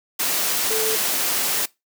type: tone in noise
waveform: sine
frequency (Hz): 440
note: A4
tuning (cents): 0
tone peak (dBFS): -23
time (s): 0.7-0.96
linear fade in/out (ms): 10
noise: white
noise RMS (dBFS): -22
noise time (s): 0.19-1.66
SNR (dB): -4
effects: noise-tail reverb RT60 0.2 s tail -22 dB re dry + high-pass 200 Hz 12 dB/octave